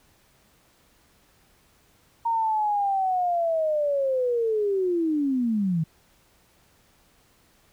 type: linear sweep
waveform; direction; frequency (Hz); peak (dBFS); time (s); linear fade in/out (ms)
sine; down; 930 to 153.5; -21; 2.25-5.84; 10
effects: pink hiss -61 dBFS RMS until 7.72 s